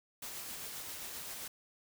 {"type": "noise with tremolo", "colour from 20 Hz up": "white", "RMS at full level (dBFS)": -43, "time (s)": [0.22, 1.48], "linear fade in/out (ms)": 5, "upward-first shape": "sine", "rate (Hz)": 7.6, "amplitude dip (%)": 25, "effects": []}